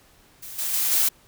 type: noise with level steps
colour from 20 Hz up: blue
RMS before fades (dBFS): -38 / -27 / -23 / -20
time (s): 0.42-1.09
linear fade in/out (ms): 10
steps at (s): 0.58 / 0.73 / 0.91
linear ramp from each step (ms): 10
effects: pink hiss -56 dBFS RMS until 1.27 s